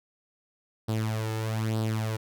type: tone with flanger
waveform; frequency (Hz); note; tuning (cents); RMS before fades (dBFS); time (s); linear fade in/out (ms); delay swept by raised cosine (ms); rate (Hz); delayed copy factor
sawtooth; 110.2; A2; +3; -29; 0.88-2.17; 10; 0.22 to 2.32; 1.1; +0.65
effects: none